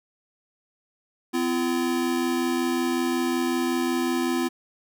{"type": "tone pair together", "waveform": "square", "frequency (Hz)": [255, 340.4], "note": ["C4", "F4"], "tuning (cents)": [-44, -44], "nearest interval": "perfect fourth", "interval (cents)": 500, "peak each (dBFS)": -26, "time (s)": [1.33, 4.49], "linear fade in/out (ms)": 20, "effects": []}